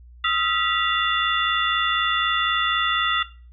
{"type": "tone cluster", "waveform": "sine", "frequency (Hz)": [1263, 1367, 1953, 2782, 3487], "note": ["D#6", "F6", "B6", "F7", "A7"], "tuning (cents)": [26, -37, -20, -7, -16], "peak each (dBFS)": -25, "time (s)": [0.24, 3.23], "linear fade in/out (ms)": 5, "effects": ["noise-tail reverb RT60 0.4 s tail -18 dB re dry", "added 60 Hz sine -43 dBFS peak until 3.52 s"]}